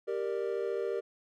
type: chord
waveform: triangle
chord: G minor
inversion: none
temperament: equal with one note detuned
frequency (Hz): 392 / 466.2 / 594.2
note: G4 / Bb4 / D5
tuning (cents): 0 / 0 / +20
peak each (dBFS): -32 / -32 / -37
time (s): 0.07-1.01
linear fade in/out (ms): 20
effects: none